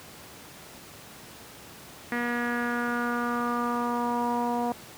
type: tone with low-pass filter sweep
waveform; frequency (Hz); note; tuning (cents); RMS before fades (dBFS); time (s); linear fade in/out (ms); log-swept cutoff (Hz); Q
sawtooth; 240; B3; -49; -28; 2.12-4.72; 0; 1900 to 840; 5
effects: pink hiss -46 dBFS RMS until 4.97 s + high-pass 100 Hz 12 dB/octave